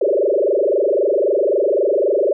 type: tone with frequency modulation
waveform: sine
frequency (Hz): 482.2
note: B4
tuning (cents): -41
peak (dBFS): -13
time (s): 0.01-2.33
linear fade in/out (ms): 5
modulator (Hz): 23.8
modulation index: 4.8
effects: none